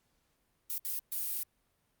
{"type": "noise bursts at uneven times", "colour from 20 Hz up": "violet", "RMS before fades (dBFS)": -35, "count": 3, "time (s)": [[0.7, 0.78], [0.85, 0.99], [1.12, 1.43]], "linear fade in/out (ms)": 0, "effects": ["pink hiss -75 dBFS RMS until 2 s", "Opus 48 kbps"]}